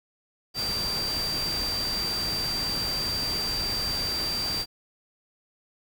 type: tone in noise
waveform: sine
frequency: 4699 Hz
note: D8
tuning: in tune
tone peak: -27 dBFS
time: 0.54-4.66 s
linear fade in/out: 50 ms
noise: pink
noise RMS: -34 dBFS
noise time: 0.54-4.66 s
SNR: +4 dB
effects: none